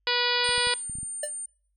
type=harmonic tone; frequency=487.4 Hz; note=B4; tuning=23 cents flat; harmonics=1 / 2 / 3 / 4 / 5 / 6 / 7 / 8 / 9 / 10; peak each=-32 / -32 / -32 / -32 / -32 / -32 / -32 / -32 / -32 / -32 dBFS; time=0.07-0.74 s; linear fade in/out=2 ms
type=tone; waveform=sine; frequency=9000 Hz; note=C#9; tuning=25 cents sharp; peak=-32 dBFS; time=0.44-1.46 s; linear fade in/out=5 ms
type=clicks; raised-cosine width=5 ms; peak=-30 dBFS; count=7; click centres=0.491 / 0.58 / 0.671 / 0.897 / 0.954 / 0.986 / 1.031 s
type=tone with exponential decay; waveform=square; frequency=590 Hz; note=D5; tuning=8 cents sharp; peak=-26 dBFS; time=1.23-1.33 s; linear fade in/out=5 ms; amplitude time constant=20 ms
effects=noise-tail reverb RT60 0.5 s tail -24 dB re dry + added 50 Hz sine -70 dBFS peak until 1.76 s